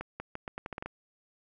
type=accelerating click train; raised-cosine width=0.5 ms; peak=-22 dBFS; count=10; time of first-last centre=0.01-0.86 s; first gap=190 ms; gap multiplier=0.81; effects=none